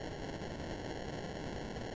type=noise with sample-and-hold; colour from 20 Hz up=blue; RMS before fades=-42 dBFS; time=0-1.94 s; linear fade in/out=2 ms; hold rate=1225 Hz; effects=resampled to 16000 Hz